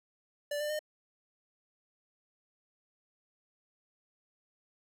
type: tone with pitch steps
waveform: square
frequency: 584 / 596.3 / 608.8 Hz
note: D5 / D5 / D#5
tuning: -10 / +26 / -38 cents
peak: -33 dBFS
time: 0.51-0.792 s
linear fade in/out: 5 ms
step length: 94 ms
effects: none